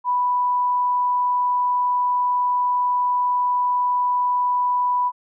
sine tone, 987.8 Hz, B5, in tune, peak -17 dBFS, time 0.04-5.12 s, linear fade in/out 50 ms, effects none

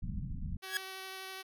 pink low-pass noise, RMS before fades -38 dBFS, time 0.02-0.57 s, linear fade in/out 10 ms, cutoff 220 Hz, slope 48 dB/octave
5% pulse tone with vibrato, 380 Hz, F#4, 46 cents sharp, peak -31 dBFS, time 0.62-1.43 s, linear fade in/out 20 ms, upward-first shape triangle, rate 12 Hz, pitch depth 9 cents each way
sawtooth tone with exponential growth, 1661.2 Hz, G#6, in tune, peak -24 dBFS, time 0.63-0.77 s, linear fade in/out 1 ms, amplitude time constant 29 ms
effects none

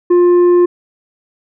sine tone with tanh clipping, 352.8 Hz, F4, 18 cents sharp, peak -7 dBFS, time 0.1-0.66 s, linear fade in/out 10 ms, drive 5 dB, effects none

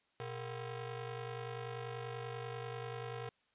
sawtooth ring-modulated tone, 293.7 Hz, D4, in tune, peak -34 dBFS, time 0.2-3.29 s, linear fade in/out 0 ms, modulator 172 Hz, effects white hiss -75 dBFS RMS until 3.54 s + resampled to 8000 Hz

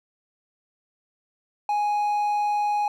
triangle tone, 830.6 Hz, G#5, in tune, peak -19 dBFS, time 1.69-2.88 s, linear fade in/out 2 ms, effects none

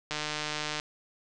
click train, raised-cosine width 0.2 ms, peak -15 dBFS, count 105, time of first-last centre 0.11-0.799 s, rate 151 Hz, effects resampled to 22050 Hz

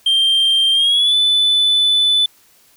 triangle tone with pitch glide, 3169 to 3496 Hz, G7 to A7, +18 to -12 cents, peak -9 dBFS, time 0.06-2.26 s, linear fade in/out 5 ms, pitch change +170 cents, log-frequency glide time 0.73-1.15 s, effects tanh soft clip ceiling -5 dBFS + white hiss -52 dBFS RMS until 2.76 s

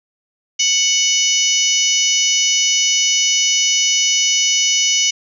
harmonic tone, 740 Hz, F#5, in tune, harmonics 3 / 4 / 5 / 6 / 7 / 8 / 9, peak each -23 / -17 / -29 / -28 / -22 / -17 / -24 dBFS, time 0.59-5.11 s, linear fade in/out 10 ms, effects none

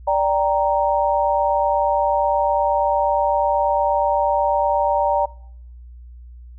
sine chord, G minor, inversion second, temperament equal with one note detuned, 585.3 / 784 / 932.3 Hz, D5 / G5 / Bb5, -6 / 0 / 0 cents, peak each -19 / -21 / -19 dBFS, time 0.07-5.26 s, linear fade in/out 10 ms, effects noise-tail reverb RT60 0.7 s tail -23 dB re dry + added 60 Hz sine -37 dBFS peak until 6.58 s

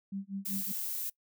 sine tone with tremolo, 196 Hz, G3, in tune, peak -33 dBFS, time 0.12-0.72 s, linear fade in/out 5 ms, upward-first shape sine, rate 5.2 Hz, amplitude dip 100%
violet noise, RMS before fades -36 dBFS, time 0.45-1.1 s, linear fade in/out 10 ms
effects noise-tail reverb RT60 0.1 s tail -22 dB re dry

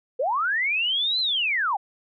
sine linear two-way sweep, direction up then down, 458.5 to 4142 to 731 Hz, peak -21 dBFS, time 0.19-1.77 s, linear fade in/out 10 ms, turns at 1.2 s, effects none

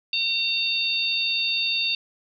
harmonic tone, 911 Hz, A#5, 40 cents flat, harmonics 3 / 4 / 5, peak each -25 / -26 / -27 dBFS, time 0.13-1.95 s, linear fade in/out 2 ms, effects none

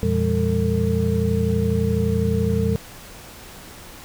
sine tone cluster, 85.1 / 117 / 169.2 / 201.1 / 450.6 Hz, F2 / A#2 / E3 / G3 / A4, -44 / +7 / +45 / +44 / +41 cents, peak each -23 / -24 / -26 / -23 / -24 dBFS, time 0.03-2.76 s, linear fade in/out 0 ms, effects pink hiss -41 dBFS RMS until 4.04 s

